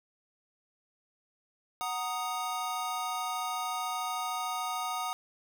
square chord, D# minor, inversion first, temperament equal, 740 / 932.3 / 1244.5 Hz, F#5 / A#5 / D#6, 0 / 0 / 0 cents, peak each -37 / -39 / -36 dBFS, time 1.81-5.13 s, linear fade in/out 0 ms, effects none

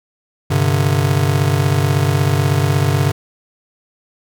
square chord, G suspended fourth, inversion none, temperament just, 98 / 130.67 / 147 Hz, G2 / C3 / D3, 0 / -2 / +2 cents, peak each -18 dBFS, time 0.5-3.12 s, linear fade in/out 10 ms, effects none

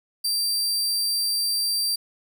sawtooth tone, 4699 Hz, D8, in tune, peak -19 dBFS, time 0.24-1.96 s, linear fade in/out 10 ms, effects none

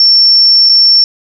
sine tone with dropouts, 5430 Hz, F8, 50 cents flat, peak -3 dBFS, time 0-1.04 s, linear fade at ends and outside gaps 1 ms, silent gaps 0.69-0.695 s, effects none

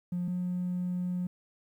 triangle tone pair in turn, 177.2 / 179.57 Hz, F3 / F3, +25 / +48 cents, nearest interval unison, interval 23 cents, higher second, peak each -26 dBFS, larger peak neither, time 0.12-0.28 / 0.28-1.27 s, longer second, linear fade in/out 5 ms, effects tanh soft clip ceiling -26 dBFS + 11-bit

